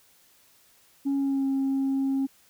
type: tone with pitch glide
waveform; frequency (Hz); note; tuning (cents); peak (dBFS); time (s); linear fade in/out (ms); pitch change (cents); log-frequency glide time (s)
sine; 277.2 to 270.4; C#4 to C#4; 0 to -43; -21; 1.05-2.27; 20; -43; 1.15-1.47
effects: tanh soft clip ceiling -21 dBFS + white hiss -60 dBFS RMS until 2.49 s